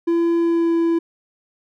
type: tone with pitch glide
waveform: triangle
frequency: 337.5 to 334 Hz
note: E4 to E4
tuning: +41 to +23 cents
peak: -13 dBFS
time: 0.07-0.99 s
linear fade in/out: 10 ms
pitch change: -18 cents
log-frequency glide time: 0.38-0.74 s
effects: none